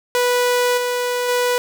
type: tone with level steps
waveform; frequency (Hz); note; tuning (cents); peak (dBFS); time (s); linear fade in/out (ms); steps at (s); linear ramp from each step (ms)
sawtooth; 491.7; B4; -8; -11 / -15 / -12; 0.15-1.58; 0; 0.77 / 1.28; 10
effects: none